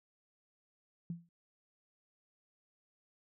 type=tone with exponential decay; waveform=sine; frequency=170 Hz; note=F3; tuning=46 cents flat; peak=-34 dBFS; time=1.1-1.29 s; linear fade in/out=2 ms; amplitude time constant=41 ms; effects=none